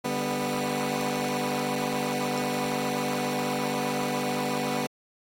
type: chord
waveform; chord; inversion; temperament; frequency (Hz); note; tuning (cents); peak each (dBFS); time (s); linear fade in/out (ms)
15% pulse; G major; second; equal with one note detuned; 146.83 / 199.08 / 246.9; D3 / G3 / B3; 0 / +27 / 0; -28 / -27 / -22; 0.04-4.87; 10
effects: AAC 48 kbps